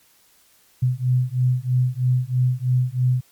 sine beating tone pair, 124.8 / 127.9 Hz, B2 / C3, +19 / -39 cents, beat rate 3.1 Hz, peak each -20 dBFS, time 0.82-3.21 s, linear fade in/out 10 ms, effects white hiss -57 dBFS RMS until 3.31 s + MP3 96 kbps

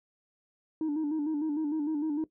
sine tone with vibrato, 303.2 Hz, D#4, 45 cents flat, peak -25 dBFS, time 0.81-2.24 s, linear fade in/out 2 ms, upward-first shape square, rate 6.6 Hz, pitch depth 68 cents each way, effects noise-tail reverb RT60 0.1 s tail -17 dB re dry + tanh soft clip ceiling -26 dBFS

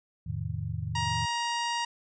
sine chord, F dominant seventh, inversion none, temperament equal with one note detuned, 85.56 / 110 / 130.81 / 155.56 Hz, F2 / A2 / C3 / Eb3, -35 / 0 / 0 / 0 cents, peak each -36 / -34 / -40 / -36 dBFS, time 0.26-1.26 s, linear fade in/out 10 ms
harmonic tone, 943 Hz, A#5, 20 cents sharp, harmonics 1 / 2 / 3 / 4 / 5 / 6 / 7 / 8 / 9, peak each -30 / -36 / -36 / -42 / -40 / -42 / -49 / -50 / -50 dBFS, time 0.95-1.85 s, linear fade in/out 5 ms
effects none

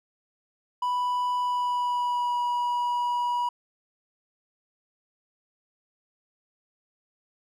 triangle tone with pitch glide, 987.8 to 969.7 Hz, B5 to B5, 0 to -32 cents, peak -22 dBFS, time 0.82-3.49 s, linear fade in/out 5 ms, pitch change -32 cents, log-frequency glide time 1.38-2.39 s, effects none

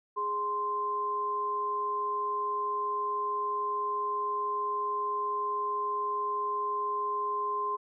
sine tone pair together, 415.3 / 1042.3 Hz, G#4 / C6, 0 / -7 cents, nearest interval octave + major third, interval 1593 cents, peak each -37 / -29 dBFS, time 0.16-7.77 s, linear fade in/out 20 ms, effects none

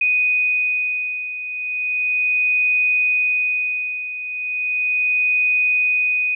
sine beating tone pair, 2489 / 2489.36 Hz, D#7 / D#7, 0 / 0 cents, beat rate 0.36 Hz, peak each -23 / -18 dBFS, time 0.01-6.35 s, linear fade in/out 5 ms, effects none

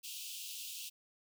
pink high-pass noise, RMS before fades -45 dBFS, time 0.03-0.9 s, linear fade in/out 20 ms, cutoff 2600 Hz, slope 96 dB/octave, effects none

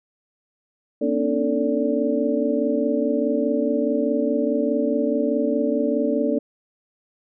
sine tone cluster, 237.1 / 273.8 / 298.6 / 445.1 / 578 Hz, A#3 / C#4 / D4 / A4 / D5, +30 / -21 / +29 / +20 / -28 cents, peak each -25 dBFS, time 1.01-6.39 s, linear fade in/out 10 ms, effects none

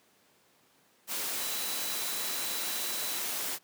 sine tone in noise, 3963 Hz, B7, 5 cents sharp, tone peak -41 dBFS, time 1.36-3.22 s, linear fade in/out 50 ms, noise white, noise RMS -34 dBFS, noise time 1.07-3.59 s, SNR -10 dB, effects pink hiss -65 dBFS RMS until 3.63 s + high-pass 200 Hz 12 dB/octave

